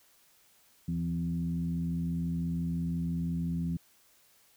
sine tone with frequency modulation, 168.5 Hz, E3, 38 cents sharp, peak -29 dBFS, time 0.88-3.77 s, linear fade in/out 5 ms, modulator 85.8 Hz, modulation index 0.72, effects white hiss -64 dBFS RMS until 4.56 s

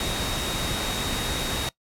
sine tone in noise, 3757 Hz, A#7, 13 cents sharp, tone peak -32 dBFS, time 0-1.69 s, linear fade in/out 2 ms, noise pink, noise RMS -28 dBFS, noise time 0-1.69 s, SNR -7 dB, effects noise-tail reverb RT60 0.1 s tail -21 dB re dry + low-pass 12000 Hz 12 dB/octave

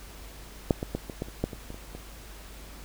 clicks, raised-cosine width 2 ms, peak -7 / -17 / -15 / -22 / -17 / -30 / -12 / -24 / -26 / -29 / -26 dBFS, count 11, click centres 0.708 / 0.829 / 0.95 / 1.098 / 1.221 / 1.285 / 1.44 / 1.532 / 1.704 / 1.744 / 1.95 s, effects added 50 Hz sine -45 dBFS peak until 2.84 s + pink hiss -48 dBFS RMS until 2.84 s

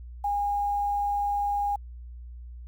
sine tone with quantisation, 815 Hz, G#5, 33 cents flat, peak -24 dBFS, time 0.24-1.76 s, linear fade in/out 5 ms, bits 9, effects added 60 Hz sine -39 dBFS peak until 2.67 s

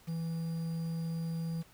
triangle tone with quantisation, 164.81 Hz, E3, in tune, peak -31 dBFS, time 0.07-1.63 s, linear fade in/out 20 ms, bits 9, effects pink hiss -61 dBFS RMS until 1.73 s

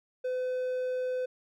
triangle tone, 507 Hz, B4, 45 cents sharp, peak -27 dBFS, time 0.24-1.26 s, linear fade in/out 10 ms, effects none

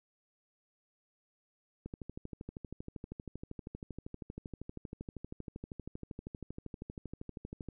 click train, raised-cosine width 3 ms, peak -29 dBFS, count 75, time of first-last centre 1.86-7.687 s, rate 12.7 Hz, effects none

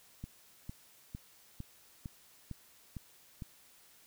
click train, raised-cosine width 5 ms, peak -29 dBFS, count 8, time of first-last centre 0.24-3.422 s, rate 2.2 Hz, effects white hiss -62 dBFS RMS until 4.06 s

